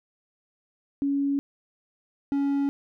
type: tone pair in turn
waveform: sine / triangle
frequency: 280 / 280 Hz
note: C#4 / C#4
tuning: +18 / +18 cents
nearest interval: unison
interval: 0 cents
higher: neither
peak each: -22 / -20 dBFS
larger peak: second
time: 1.02-1.39 / 2.32-2.69 s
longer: neither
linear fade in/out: 0 ms
effects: none